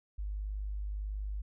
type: tone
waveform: sine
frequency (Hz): 50.8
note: G#1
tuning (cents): -38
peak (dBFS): -34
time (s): 0.18-1.42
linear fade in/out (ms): 10
effects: none